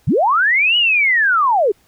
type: linear two-way sweep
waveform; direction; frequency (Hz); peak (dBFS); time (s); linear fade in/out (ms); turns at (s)
sine; up then down; 85.2 to 2960 to 366.2; -11; 0.07-1.72; 10; 0.77
effects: pink hiss -56 dBFS RMS until 1.87 s